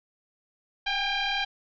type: tone with frequency modulation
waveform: sine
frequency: 780 Hz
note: G5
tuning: 9 cents flat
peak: -25 dBFS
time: 0.86-1.45 s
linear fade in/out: 10 ms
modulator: 798 Hz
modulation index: 4.2
effects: none